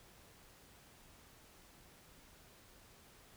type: silence
effects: pink hiss -62 dBFS RMS until 3.36 s